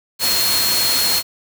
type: tone in noise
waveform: sine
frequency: 4276 Hz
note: C8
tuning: 37 cents sharp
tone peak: -18 dBFS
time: 0.19-1.23 s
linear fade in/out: 50 ms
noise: white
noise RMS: -19 dBFS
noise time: 0.19-1.23 s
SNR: -2 dB
effects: none